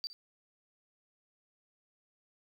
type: tone with echo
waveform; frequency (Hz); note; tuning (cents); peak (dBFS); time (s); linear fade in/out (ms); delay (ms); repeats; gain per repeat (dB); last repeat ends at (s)
sine; 4663; D8; -13; -33; 0.04-0.07; 0; 60; 1; -15; 0.13
effects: tanh soft clip ceiling -29 dBFS + 11-bit